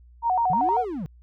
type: tone with vibrato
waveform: sine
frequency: 830 Hz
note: G#5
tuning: 1 cent flat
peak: -19 dBFS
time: 0.22-0.85 s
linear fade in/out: 50 ms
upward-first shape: square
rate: 6.4 Hz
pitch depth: 200 cents each way
type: linear two-way sweep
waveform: triangle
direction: up then down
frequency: 138.59 to 493.9 to 138.59 Hz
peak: -26 dBFS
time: 0.5-1.06 s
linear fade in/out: 0 ms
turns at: 0.8 s
effects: added 60 Hz sine -48 dBFS peak until 1.22 s